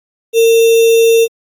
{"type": "tone with sample-and-hold", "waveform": "sine", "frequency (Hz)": 457, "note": "A#4", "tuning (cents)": -34, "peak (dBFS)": -5, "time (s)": [0.33, 1.28], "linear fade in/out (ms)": 50, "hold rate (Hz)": 3150, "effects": ["AAC 64 kbps"]}